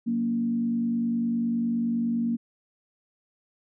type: tone with frequency modulation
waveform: sine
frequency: 233.1 Hz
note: A#3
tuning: in tune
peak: -23 dBFS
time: 0.06-2.37 s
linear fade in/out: 20 ms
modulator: 49.8 Hz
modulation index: 0.47
effects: none